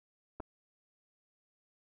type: clicks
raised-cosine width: 1 ms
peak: -30 / -27 dBFS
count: 2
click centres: 0.4 / 0.403 s
effects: none